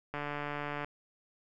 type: click train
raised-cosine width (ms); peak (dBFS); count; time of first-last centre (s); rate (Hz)
0.5; -22; 104; 0.14-0.845; 146
effects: none